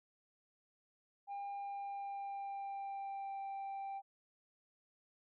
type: tone with pitch glide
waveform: sine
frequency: 802 to 785.9 Hz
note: G5 to G5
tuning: +39 to +4 cents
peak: -38 dBFS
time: 1.27-4.02 s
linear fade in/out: 50 ms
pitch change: -35 cents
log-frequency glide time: 1.49-3.39 s
effects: tanh soft clip ceiling -40 dBFS